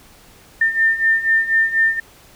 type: beating tone pair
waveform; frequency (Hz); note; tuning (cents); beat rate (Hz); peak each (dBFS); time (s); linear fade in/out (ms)
sine; 1800 / 1804.1; A6 / A6; +39 / +43; 4.1; -19 / -15; 0.61-2; 5
effects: pink hiss -47 dBFS RMS until 2.35 s